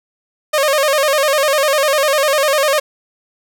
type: tone with vibrato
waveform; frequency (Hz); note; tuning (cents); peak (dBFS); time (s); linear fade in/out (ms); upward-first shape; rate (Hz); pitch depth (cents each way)
sawtooth; 578; D5; -28; -8; 0.53-2.8; 10; square; 10; 96
effects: none